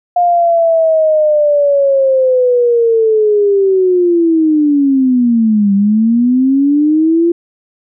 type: linear two-way sweep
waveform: sine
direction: down then up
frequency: 710 to 196 to 344.7 Hz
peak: -7 dBFS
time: 0.16-7.32 s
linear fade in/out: 5 ms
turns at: 5.74 s
effects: none